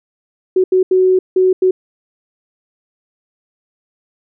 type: tone bursts at uneven times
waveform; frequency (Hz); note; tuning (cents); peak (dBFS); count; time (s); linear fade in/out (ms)
sine; 372.1; F#4; +10; -8; 5; 0.56-0.64 / 0.72-0.83 / 0.91-1.19 / 1.36-1.53 / 1.62-1.71; 5
effects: none